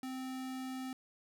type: tone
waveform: square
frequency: 259.9 Hz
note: C4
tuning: 11 cents flat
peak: -40 dBFS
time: 0.03-0.93 s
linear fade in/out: 2 ms
effects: none